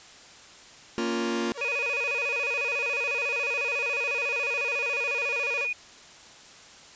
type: chord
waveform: sawtooth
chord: Bb minor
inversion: none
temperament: just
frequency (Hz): 233.1 / 279.7 / 349.6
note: Bb3 / Db4 / F4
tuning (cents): 0 / +16 / +2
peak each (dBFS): -25 / -30 / -25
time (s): 0.98-1.52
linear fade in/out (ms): 0
type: tone with vibrato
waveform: sawtooth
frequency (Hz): 516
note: C5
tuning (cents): -24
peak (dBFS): -29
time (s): 1.54-5.68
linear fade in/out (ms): 50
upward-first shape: square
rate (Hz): 14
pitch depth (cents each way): 160
type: tone with pitch glide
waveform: sine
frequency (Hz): 2489 to 2463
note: D#7 to D#7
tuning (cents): 0 to -18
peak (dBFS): -26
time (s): 1.61-5.73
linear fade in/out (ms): 5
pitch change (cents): -18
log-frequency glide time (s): 4.09-5.59
effects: white hiss -49 dBFS RMS until 6.95 s + resampled to 16000 Hz